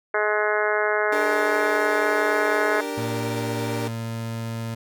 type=harmonic tone; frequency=211.1 Hz; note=G#3; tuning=29 cents sharp; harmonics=2 / 3 / 4 / 5 / 6 / 7 / 8 / 9 / 10; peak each=-25 / -26 / -30 / -31 / -30 / -27 / -28 / -34 / -33 dBFS; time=0.14-2.81 s; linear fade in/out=5 ms
type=chord; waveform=30% pulse; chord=G minor; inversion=second; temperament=equal; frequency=293.7 / 392 / 466.2 Hz; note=D4 / G4 / Bb4; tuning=0 / 0 / 0 cents; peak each=-28 / -31 / -28 dBFS; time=1.12-3.88 s; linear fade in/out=5 ms
type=tone; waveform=30% pulse; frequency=114.4 Hz; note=A#2; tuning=32 cents flat; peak=-25 dBFS; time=2.97-4.75 s; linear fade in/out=10 ms
effects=none